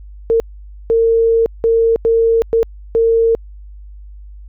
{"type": "tone bursts at uneven times", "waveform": "sine", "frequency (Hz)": 456.3, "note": "A#4", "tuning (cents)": -37, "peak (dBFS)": -9, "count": 6, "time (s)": [[0.3, 0.4], [0.9, 1.46], [1.64, 1.96], [2.05, 2.42], [2.53, 2.63], [2.95, 3.35]], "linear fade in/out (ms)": 0, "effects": ["added 50 Hz sine -32 dBFS peak until 4.48 s"]}